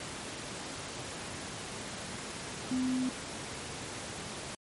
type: tone in noise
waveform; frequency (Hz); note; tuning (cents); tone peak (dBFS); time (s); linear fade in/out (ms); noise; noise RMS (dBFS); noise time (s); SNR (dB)
sine; 256.1; C4; -37; -28; 2.71-3.09; 2; pink; -40; 0-4.55; +9
effects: high-pass 100 Hz 12 dB/octave + MP3 48 kbps